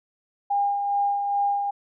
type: tone with tremolo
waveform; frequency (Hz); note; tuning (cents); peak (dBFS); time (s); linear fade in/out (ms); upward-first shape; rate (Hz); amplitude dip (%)
sine; 807; G#5; -50; -19; 0.5-1.71; 10; sine; 2.4; 40
effects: none

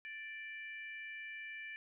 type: harmonic tone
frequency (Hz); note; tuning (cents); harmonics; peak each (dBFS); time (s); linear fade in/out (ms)
587.3; D5; 0; 3 / 4 / 5; -47 / -47 / -58; 0.05-1.76; 0
effects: none

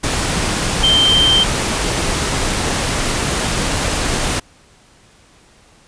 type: tone in noise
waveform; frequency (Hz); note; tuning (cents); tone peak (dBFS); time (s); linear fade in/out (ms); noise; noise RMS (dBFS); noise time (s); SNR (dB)
sine; 3136; G7; 0; -10; 0.83-1.44; 10; pink; -18; 0.03-4.4; +5
effects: pink hiss -49 dBFS RMS until 5.87 s + resampled to 22050 Hz

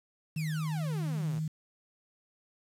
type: exponential sweep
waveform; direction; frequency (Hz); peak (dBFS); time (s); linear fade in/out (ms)
sawtooth; down; 2794 to 103.83; -38; 0.36-1.4; 20
type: tone with vibrato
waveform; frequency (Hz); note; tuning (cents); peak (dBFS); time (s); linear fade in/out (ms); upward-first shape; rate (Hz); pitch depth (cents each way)
sine; 155.9; D#3; +4; -30; 0.36-1.48; 5; sine; 5; 10
effects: resampled to 32000 Hz + 9-bit

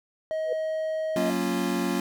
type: tone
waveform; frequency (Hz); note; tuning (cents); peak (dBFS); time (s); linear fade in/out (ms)
triangle; 632; D#5; +27; -24; 0.31-1.3; 0
type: tone with exponential growth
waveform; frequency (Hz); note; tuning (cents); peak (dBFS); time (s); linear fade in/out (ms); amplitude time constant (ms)
sine; 499.2; B4; +19; -22; 0.42-0.53; 5; 23
type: chord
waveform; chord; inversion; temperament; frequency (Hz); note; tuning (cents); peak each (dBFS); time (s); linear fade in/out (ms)
square; Gb major seventh; none; equal; 185 / 233.1 / 277.2 / 349.2; Gb3 / Bb3 / Db4 / F4; 0 / 0 / 0 / 0; -31; 1.16-2; 2
effects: none

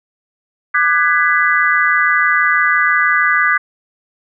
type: chord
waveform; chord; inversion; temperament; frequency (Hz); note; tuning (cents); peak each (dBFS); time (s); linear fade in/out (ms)
sine; G# half-diminished seventh; second; just; 1196.1 / 1495.1 / 1661.2 / 1993.5; D6 / F#6 / G#6 / B6; +31 / +18 / 0 / +16; -16; 0.74-3.58; 10
effects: none

